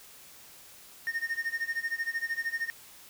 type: tone with tremolo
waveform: triangle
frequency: 1837 Hz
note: A#6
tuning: 26 cents flat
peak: -25 dBFS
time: 1.07-2.7 s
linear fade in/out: 0 ms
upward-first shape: sine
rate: 13 Hz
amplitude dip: 90%
effects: white hiss -52 dBFS RMS until 3.09 s